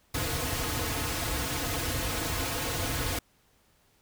pink noise with comb filter, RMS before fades -31 dBFS, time 0.14-3.19 s, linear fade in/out 5 ms, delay 5.1 ms, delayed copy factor -0.95, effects pink hiss -66 dBFS RMS until 4.01 s

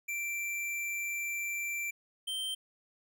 square tone pair in turn, 2349 / 3129 Hz, D7 / G7, 0 / -4 cents, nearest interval perfect fourth, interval 496 cents, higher second, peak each -34 / -34 dBFS, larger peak neither, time 0.08-1.91 / 2.27-2.55 s, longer first, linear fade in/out 10 ms, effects none

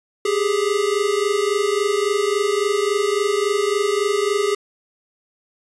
square tone pair together, 396.6 / 420.2 Hz, G4 / G#4, +20 / +20 cents, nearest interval minor second, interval 100 cents, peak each -21 dBFS, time 0.25-4.55 s, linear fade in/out 5 ms, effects resampled to 24000 Hz

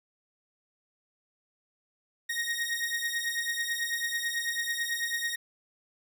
sawtooth beating tone pair, 1864.7 / 1873.8 Hz, A#6 / A#6, 0 / +8 cents, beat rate 9.1 Hz, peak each -29 dBFS, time 2.29-5.36 s, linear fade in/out 10 ms, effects none

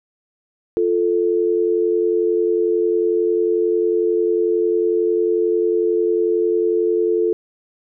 sine tone pair together, 349.2 / 440.3 Hz, F4 / A4, 0 / +1 cents, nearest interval major third, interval 401 cents, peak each -18 / -17 dBFS, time 0.77-7.33 s, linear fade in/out 0 ms, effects none

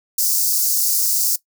white high-pass noise, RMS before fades -18 dBFS, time 0.18-1.36 s, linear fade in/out 5 ms, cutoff 4800 Hz, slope 48 dB/octave, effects noise-tail reverb RT60 0.1 s tail -18 dB re dry

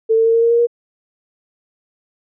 sine tone with pitch steps, 446.5 / 450.9 / 455.4 / 459.8 / 464.4 / 469 / 473.6 Hz, A4 / A4 / A#4 / A#4 / A#4 / A#4 / A#4, +25 / +42 / -40 / -24 / -7 / +11 / +27 cents, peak -10 dBFS, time 0.09-0.671 s, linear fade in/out 20 ms, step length 83 ms, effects none

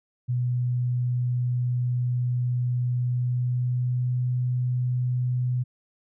sine tone with pitch glide, 123.47 to 124.83 Hz, B2 to B2, 0 to +19 cents, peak -22 dBFS, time 0.28-5.64 s, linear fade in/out 20 ms, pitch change +19 cents, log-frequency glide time 3-4.25 s, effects none

